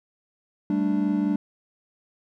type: chord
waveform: triangle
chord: G suspended second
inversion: none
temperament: just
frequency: 196 / 220.5 / 294 Hz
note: G3 / A3 / D4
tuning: 0 / +4 / +2 cents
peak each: -23 / -26 / -22 dBFS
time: 0.7-1.36 s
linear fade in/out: 2 ms
effects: none